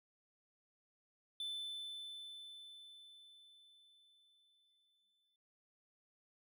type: tone with exponential decay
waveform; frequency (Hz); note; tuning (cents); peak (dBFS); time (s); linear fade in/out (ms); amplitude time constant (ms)
triangle; 3520; A7; 0; -38; 1.4-5.36; 2; 860
effects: none